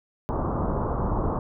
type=low-pass noise; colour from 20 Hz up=pink; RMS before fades=-26 dBFS; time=0.29-1.39 s; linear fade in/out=0 ms; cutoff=1200 Hz; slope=48 dB/octave; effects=none